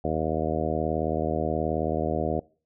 harmonic tone, 78.7 Hz, D#2, 20 cents sharp, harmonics 1 / 2 / 3 / 4 / 5 / 6 / 7 / 8 / 9, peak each -33 / -33 / -33 / -33 / -33 / -33 / -33 / -33 / -33 dBFS, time 0.04-2.4 s, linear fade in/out 5 ms, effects noise-tail reverb RT60 0.4 s tail -23 dB re dry

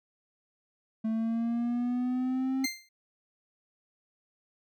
triangle linear sweep, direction up, 220 to 267.2 Hz, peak -25 dBFS, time 1.04-2.66 s, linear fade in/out 10 ms
20% pulse tone with exponential decay, 2093 Hz, C7, in tune, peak -21 dBFS, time 2.64-2.89 s, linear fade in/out 5 ms, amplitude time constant 53 ms
effects none

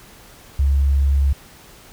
sine tone, 69.3 Hz, C#2, in tune, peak -13 dBFS, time 0.59-1.33 s, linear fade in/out 5 ms, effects pink hiss -45 dBFS RMS until 1.92 s

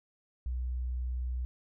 sine tone, 62.1 Hz, B1, 10 cents sharp, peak -31 dBFS, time 0.46-1.45 s, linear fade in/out 0 ms, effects none

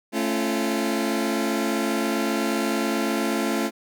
sawtooth chord, A augmented, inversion none, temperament just, 220 / 275 / 343.8 Hz, A3 / C#4 / E#4, 0 / -14 / -27 cents, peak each -22 / -23 / -23 dBFS, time 0.12-3.71 s, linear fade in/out 50 ms, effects none

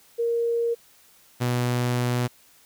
sine / sawtooth tone pair in turn, 467.3 / 122.7 Hz, A#4 / B2, +4 / -11 cents, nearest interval octave + major seventh, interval 2315 cents, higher first, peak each -21 / -18 dBFS, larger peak second, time 0.18-0.75 / 1.4-2.28 s, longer second, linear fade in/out 20 ms, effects white hiss -56 dBFS RMS until 2.65 s

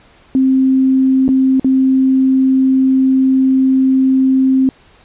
sine tone with dropouts, 263.5 Hz, C4, 12 cents sharp, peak -8 dBFS, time 0.35-4.69 s, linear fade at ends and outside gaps 1 ms, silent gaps 1.28-1.289 / 1.597-1.645 s, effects pink hiss -47 dBFS RMS until 5.04 s + resampled to 8000 Hz

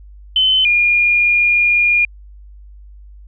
sine tone pair in turn, 3052 / 2422 Hz, G7 / D#7, -47 / -47 cents, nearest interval major third, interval 400 cents, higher first, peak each -10 dBFS, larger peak neither, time 0.36-0.65 / 0.65-2.05 s, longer second, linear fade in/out 2 ms, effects added 50 Hz sine -36 dBFS peak until 3.27 s

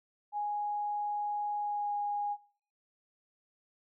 sine tone with pitch glide, 829 to 822.3 Hz, G#5 to G#5, -3 to -17 cents, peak -31 dBFS, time 0.32-2.37 s, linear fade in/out 50 ms, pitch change -14 cents, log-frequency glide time 1.59-1.94 s, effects noise-tail reverb RT60 0.5 s tail -21 dB re dry

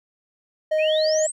triangle tone, 622.3 Hz, D#5, in tune, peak -16 dBFS, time 0.71-1.27 s, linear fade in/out 10 ms
sine exponential sweep, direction up, 2345 to 8610 Hz, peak -25 dBFS, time 0.78-1.32 s, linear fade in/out 20 ms
effects none

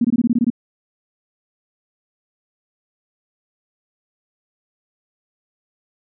sine tone bursts, 237.3 Hz, A#3, 31 cents sharp, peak -12 dBFS, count 9, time 0.01-0.502 s, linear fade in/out 5 ms, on 36 ms, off 21 ms, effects none

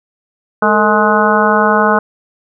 harmonic tone with a mistuned harmonic, 211 Hz, G#3, 28 cents sharp, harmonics 1 / 2 / 3 / 4 / 5 / 6 / 7, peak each -16 / -16 / -16 / -16 / -16 / -16 / -16 dBFS, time 0.62-1.99 s, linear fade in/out 5 ms, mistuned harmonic 2, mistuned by +100 cents, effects none

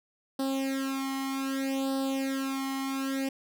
sawtooth tone with flanger, 269.4 Hz, C#4, 49 cents flat, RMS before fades -31 dBFS, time 0.39-3.29 s, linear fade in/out 5 ms, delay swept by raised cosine 0.22 to 0.97 ms, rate 0.64 Hz, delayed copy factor +0.9, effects none

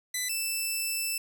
10% pulse tone pair in turn, 2000 / 2647 Hz, B6 / E7, +21 / +7 cents, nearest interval perfect fourth, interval 486 cents, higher second, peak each -20 dBFS, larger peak neither, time 0.14-0.29 / 0.29-1.18 s, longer second, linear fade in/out 5 ms, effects none

